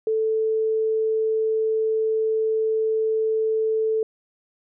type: tone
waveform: sine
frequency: 440 Hz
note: A4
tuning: in tune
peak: -19 dBFS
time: 0.07-4.03 s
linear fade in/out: 2 ms
effects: none